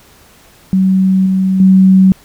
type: tone with level steps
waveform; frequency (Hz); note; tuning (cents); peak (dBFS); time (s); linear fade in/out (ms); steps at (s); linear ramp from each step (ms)
sine; 189.2; F#3; +39; -7 / -9 / -3; 0.73-2.12; 0; 1.26 / 1.6; 2
effects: pink hiss -44 dBFS RMS until 2.24 s